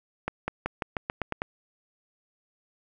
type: accelerating click train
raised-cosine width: 0.5 ms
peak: -13 dBFS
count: 9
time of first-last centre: 0.28-1.419 s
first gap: 200 ms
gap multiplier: 0.9
effects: none